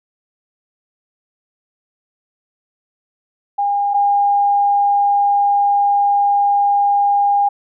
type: tone pair in turn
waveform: sine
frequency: 810 / 810 Hz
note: G#5 / G#5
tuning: -43 / -43 cents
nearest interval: unison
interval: 0 cents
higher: neither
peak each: -14 / -11 dBFS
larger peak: second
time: 3.58-3.94 / 3.94-7.49 s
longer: second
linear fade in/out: 10 ms
effects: none